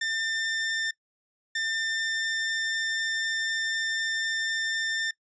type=tone pair in turn; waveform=sawtooth; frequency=1796 / 1796 Hz; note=A6 / A6; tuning=+35 / +35 cents; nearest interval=unison; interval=0 cents; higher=neither; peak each=-23 / -23 dBFS; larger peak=neither; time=0.01-0.91 / 1.55-5.11 s; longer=second; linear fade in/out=5 ms; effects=noise-tail reverb RT60 0.1 s tail -23 dB re dry + resampled to 16000 Hz